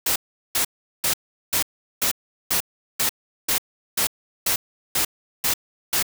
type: noise bursts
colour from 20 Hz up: white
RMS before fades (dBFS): -21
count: 13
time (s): 0.06-6.027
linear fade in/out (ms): 5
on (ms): 99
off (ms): 390
effects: none